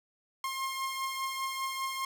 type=beating tone pair; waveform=sawtooth; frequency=1066 / 1071 Hz; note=C6 / C6; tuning=+32 / +40 cents; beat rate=5 Hz; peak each=-30 / -36 dBFS; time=0.44-2.05 s; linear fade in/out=2 ms; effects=none